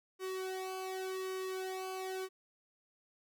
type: tone with flanger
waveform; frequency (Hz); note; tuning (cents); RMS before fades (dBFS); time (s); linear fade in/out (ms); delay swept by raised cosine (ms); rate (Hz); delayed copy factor
sawtooth; 376.4; F#4; +30; -40; 0.19-2.29; 50; 1.2 to 2.12; 0.88; -0.85
effects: none